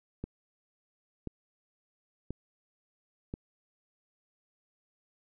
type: click train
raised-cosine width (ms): 3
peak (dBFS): -23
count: 4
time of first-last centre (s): 0.24-3.339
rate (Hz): 0.968
effects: none